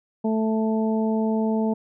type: harmonic tone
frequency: 220 Hz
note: A3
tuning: in tune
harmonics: 1 / 2 / 3 / 4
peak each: -21 / -27 / -31 / -33 dBFS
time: 0.24-1.74 s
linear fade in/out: 10 ms
effects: none